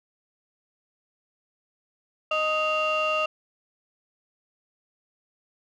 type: tone cluster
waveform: sine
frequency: 620 / 1250 / 2770 Hz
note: D#5 / D#6 / F7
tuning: -6 / +8 / -15 cents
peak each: -25 dBFS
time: 2.31-3.26 s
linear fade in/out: 5 ms
effects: tanh soft clip ceiling -18 dBFS